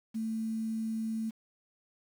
sine tone with quantisation, 222.3 Hz, A3, 18 cents sharp, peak -31 dBFS, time 0.14-1.31 s, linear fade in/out 20 ms, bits 9, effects none

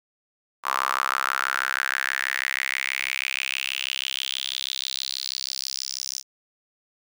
sawtooth tone with high-pass filter sweep, 66.2 Hz, C2, 21 cents sharp, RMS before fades -28 dBFS, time 0.63-6.23 s, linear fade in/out 50 ms, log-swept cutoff 1100 to 5700 Hz, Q 5, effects none

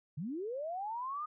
sine linear sweep, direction up, 130.81 to 1244.5 Hz, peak -36 dBFS, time 0.17-1.26 s, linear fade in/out 10 ms, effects none

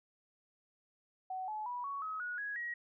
sine tone with pitch steps, 750 / 856.6 / 978.3 / 1117.3 / 1276 / 1457.3 / 1664.4 / 1900.8 Hz, F#5 / A5 / B5 / C#6 / D#6 / F#6 / G#6 / A#6, +23 / -47 / -17 / +13 / +43 / -27 / +3 / +33 cents, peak -37 dBFS, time 1.3-2.74 s, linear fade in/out 5 ms, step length 180 ms, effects none

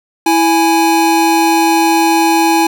square tone pair together, 329.6 / 831.6 Hz, E4 / G#5, 0 / +2 cents, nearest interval octave + major third, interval 1602 cents, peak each -12 dBFS, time 0.26-2.67 s, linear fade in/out 5 ms, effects none

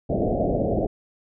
white low-pass noise, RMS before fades -23 dBFS, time 0.09-0.87 s, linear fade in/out 10 ms, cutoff 710 Hz, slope 96 dB/octave, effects none

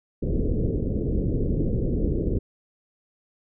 pink low-pass noise, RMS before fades -24 dBFS, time 0.22-2.39 s, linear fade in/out 10 ms, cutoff 490 Hz, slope 48 dB/octave, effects none

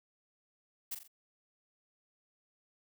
blue noise with echo, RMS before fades -38 dBFS, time 0.91-0.95 s, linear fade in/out 10 ms, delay 43 ms, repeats 3, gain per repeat -7 dB, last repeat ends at 1.079 s, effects none

